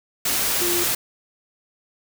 sine tone in noise, 349.2 Hz, F4, in tune, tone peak -24 dBFS, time 0.61-0.84 s, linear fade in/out 5 ms, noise white, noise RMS -22 dBFS, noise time 0.25-0.95 s, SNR -5 dB, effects none

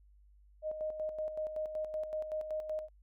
sine tone with tremolo, 620 Hz, D#5, 6 cents flat, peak -33 dBFS, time 0.62-2.89 s, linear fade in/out 50 ms, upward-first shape square, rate 5.3 Hz, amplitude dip 55%, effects added 50 Hz sine -59 dBFS peak until 3.02 s

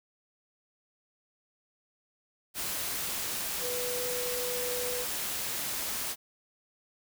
sine tone in noise, 493.9 Hz, B4, in tune, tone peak -34 dBFS, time 3.6-5.06 s, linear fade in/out 50 ms, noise white, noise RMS -34 dBFS, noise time 2.54-6.16 s, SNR -3 dB, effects none

